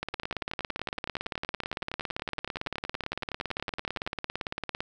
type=two click trains; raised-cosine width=0.3 ms; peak=-15 / -18 dBFS; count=86 / 43; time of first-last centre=0.03-4.805 / 0.14-4.065 s; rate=17.8 / 10.7 Hz; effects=none